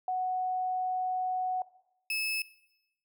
sine / 35% pulse tone pair in turn, 740 / 2602 Hz, F#5 / E7, 0 / -23 cents, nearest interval octave + minor seventh, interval 2177 cents, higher second, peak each -28 dBFS, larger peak neither, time 0.08-1.62 / 2.1-2.42 s, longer first, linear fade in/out 2 ms, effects noise-tail reverb RT60 0.9 s tail -19 dB re dry

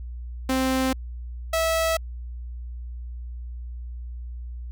sawtooth tone pair in turn, 261.6 / 651.6 Hz, C4 / E5, 0 / -20 cents, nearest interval octave + major third, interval 1580 cents, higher second, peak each -17 dBFS, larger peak neither, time 0.49-0.93 / 1.53-1.97 s, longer neither, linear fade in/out 5 ms, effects added 60 Hz sine -32 dBFS peak until 4.71 s

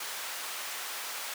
pink high-pass noise, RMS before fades -38 dBFS, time 0-1.34 s, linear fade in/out 5 ms, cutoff 980 Hz, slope 12 dB/octave, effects none

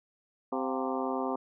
harmonic tone with a mistuned harmonic, 130.81 Hz, C3, in tune, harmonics 2 / 3 / 4 / 5 / 6 / 7 / 8 / 9, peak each -34 / -36 / -37 / -38 / -39 / -39 / -40 / -41 dBFS, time 0.52-1.36 s, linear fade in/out 5 ms, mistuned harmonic 5, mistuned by +110 cents, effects none

